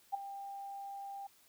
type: tone with ADSR envelope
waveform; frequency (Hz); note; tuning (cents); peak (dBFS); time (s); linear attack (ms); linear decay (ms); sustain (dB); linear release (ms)
sine; 794; G5; +22; -29; 0.12-1.27; 24; 10; -13; 6
effects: white hiss -66 dBFS RMS until 1.48 s